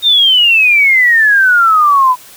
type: exponential sweep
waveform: sine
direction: down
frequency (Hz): 3700 to 987.8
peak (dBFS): -5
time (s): 0.02-2.16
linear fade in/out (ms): 50
effects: white hiss -37 dBFS RMS until 2.36 s